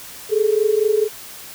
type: tone pair together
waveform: sine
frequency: 415.3 / 439.7 Hz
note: G#4 / A4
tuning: 0 / -1 cents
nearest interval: minor second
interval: 99 cents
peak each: -17 dBFS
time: 0.29-1.09 s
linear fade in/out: 50 ms
effects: white hiss -37 dBFS RMS until 1.54 s